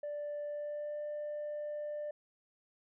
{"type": "tone with pitch glide", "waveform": "sine", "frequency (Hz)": [587.3, 594.5], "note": ["D5", "D5"], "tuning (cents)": [0, 21], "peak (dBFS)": -35, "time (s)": [0.03, 2.11], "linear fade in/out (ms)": 5, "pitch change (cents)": 21, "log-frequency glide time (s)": [0.45, 1.01], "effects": ["tanh soft clip ceiling -35 dBFS"]}